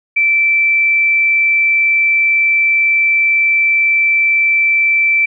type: tone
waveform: sine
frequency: 2331 Hz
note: D7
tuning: 14 cents flat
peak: -9 dBFS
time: 0.16-5.26 s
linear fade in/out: 10 ms
effects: none